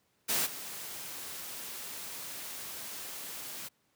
white noise with level steps, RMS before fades -30 / -42 dBFS, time 0.28-3.69 s, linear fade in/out 20 ms, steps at 0.45 s, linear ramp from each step 20 ms, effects pink hiss -73 dBFS RMS until 3.95 s + high-pass 100 Hz 12 dB/octave

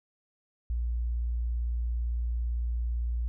sine tone, 58.9 Hz, A#1, 19 cents sharp, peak -27 dBFS, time 0.7-3.28 s, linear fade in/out 0 ms, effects none

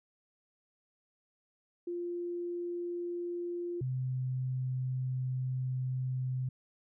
sine tone pair in turn, 348.6 / 128.71 Hz, F4 / C3, -3 / -28 cents, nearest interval octave + perfect fourth, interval 1725 cents, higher first, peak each -34 / -31 dBFS, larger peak second, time 1.87-3.81 / 3.81-6.49 s, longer second, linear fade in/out 5 ms, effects none

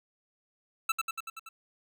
25% pulse tone with echo, 1323 Hz, E6, 6 cents sharp, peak -21 dBFS, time 0.89-0.92 s, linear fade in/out 5 ms, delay 95 ms, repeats 6, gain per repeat -3 dB, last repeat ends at 1.49 s, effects none

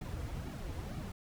brown noise with flanger, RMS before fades -41 dBFS, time 0.01-1.12 s, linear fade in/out 5 ms, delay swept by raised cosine 1.9 to 5.3 ms, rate 2.1 Hz, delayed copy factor -0.8, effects none

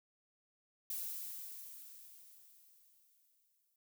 violet noise with exponential decay, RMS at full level -40 dBFS, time 0.9-3.76 s, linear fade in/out 2 ms, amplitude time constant 620 ms, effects none

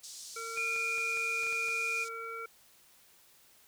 white band-pass noise, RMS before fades -47 dBFS, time 0.03-2.09 s, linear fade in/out 10 ms, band 4300 to 8100 Hz, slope 24 dB/octave
harmonic tone, 456 Hz, A#4, 38 cents flat, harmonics 1 / 3 / 5, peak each -44 / -40 / -45 dBFS, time 0.36-2.46 s, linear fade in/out 5 ms
sine tone, 2429 Hz, D#7, 42 cents flat, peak -31 dBFS, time 0.56-2.05 s, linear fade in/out 20 ms
clicks, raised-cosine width 0.3 ms, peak -33 dBFS, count 8, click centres 0.575 / 0.762 / 0.982 / 1.172 / 1.434 / 1.467 / 1.526 / 1.685 s
effects white hiss -62 dBFS RMS until 3.67 s

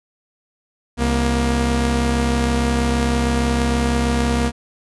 sawtooth tone pair together, 66.3 / 236.3 Hz, C2 / A#3, +23 / +24 cents, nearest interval octave + minor seventh, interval 2201 cents, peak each -15 dBFS, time 0.97-4.52 s, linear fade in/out 50 ms, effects resampled to 24000 Hz

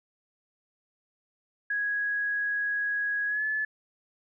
sine tone with pitch glide, 1661.2 to 1725.8 Hz, G#6 to A6, 0 to -34 cents, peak -26 dBFS, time 1.7-3.65 s, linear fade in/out 5 ms, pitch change +66 cents, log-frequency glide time 3.27-3.44 s, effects none

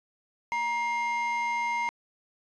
triangle tone pair together, 943.9 / 2119 Hz, A#5 / C7, +21 / +21 cents, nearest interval octave + major second, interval 1400 cents, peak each -25 / -28 dBFS, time 0.52-1.89 s, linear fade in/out 0 ms, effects tanh soft clip ceiling -21 dBFS + resampled to 22050 Hz

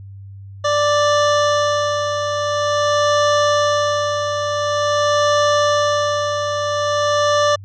25% pulse tone with tremolo, 587.3 Hz, D5, in tune, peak -9 dBFS, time 0.64-7.56 s, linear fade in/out 10 ms, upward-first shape sine, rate 0.47 Hz, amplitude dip 50%, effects added 98 Hz sine -33 dBFS peak until 7.64 s + resampled to 16000 Hz

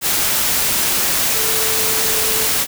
sine tone in noise, 440 Hz, A4, in tune, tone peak -27 dBFS, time 1.33-2.5 s, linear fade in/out 50 ms, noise white, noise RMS -17 dBFS, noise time 0.01-2.67 s, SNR -13 dB, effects none

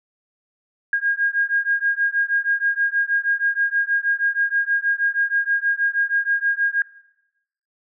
sine beating tone pair, 1623 / 1629.3 Hz, G#6 / G#6, -40 / -34 cents, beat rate 6.3 Hz, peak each -21 dBFS, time 0.93-6.82 s, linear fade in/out 2 ms, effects noise-tail reverb RT60 0.9 s tail -20 dB re dry

